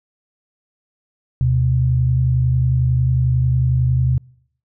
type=tone pair together; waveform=sine; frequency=74.92 / 126 Hz; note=D2 / B2; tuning=+35 / +35 cents; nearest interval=major sixth; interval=900 cents; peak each=-20 / -14 dBFS; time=1.41-4.18 s; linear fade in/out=0 ms; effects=noise-tail reverb RT60 0.7 s tail -26 dB re dry